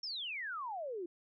sine exponential sweep, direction down, 5570 to 331.8 Hz, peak -38 dBFS, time 0.03-1.06 s, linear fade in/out 5 ms, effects none

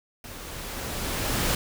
pink noise with level ramp, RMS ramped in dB -41 to -24 dBFS, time 0.24-1.55 s, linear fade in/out 2 ms, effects none

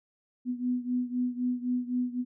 sine beating tone pair, 246.9 / 250.8 Hz, B3 / B3, 0 / +27 cents, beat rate 3.9 Hz, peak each -29 / -32 dBFS, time 0.45-2.25 s, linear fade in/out 50 ms, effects none

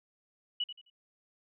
sine tone with echo, 2937 Hz, F#7, 13 cents flat, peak -29 dBFS, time 0.6-0.64 s, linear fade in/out 5 ms, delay 87 ms, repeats 3, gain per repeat -11 dB, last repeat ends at 0.901 s, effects none

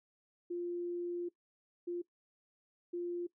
sine tone bursts at uneven times, 349.2 Hz, F4, in tune, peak -35 dBFS, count 3, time 0.5-1.29 / 1.87-2.02 / 2.93-3.27 s, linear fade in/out 10 ms, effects noise-tail reverb RT60 0.1 s tail -19 dB re dry

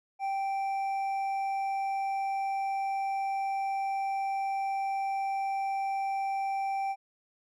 triangle tone with hard clipping, 782 Hz, G5, 4 cents flat, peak -30 dBFS, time 0.19-6.96 s, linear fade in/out 50 ms, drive 8 dB, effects none

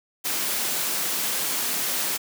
white high-pass noise, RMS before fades -26 dBFS, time 0.24-2.18 s, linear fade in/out 20 ms, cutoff 150 Hz, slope 24 dB/octave, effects none

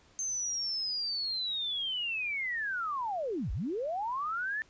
sine linear two-way sweep, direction down then up, 6330 to 38.63 to 1792 Hz, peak -31 dBFS, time 0.19-4.62 s, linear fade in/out 0 ms, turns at 3.52 s, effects pink hiss -62 dBFS RMS until 4.69 s + resampled to 16000 Hz

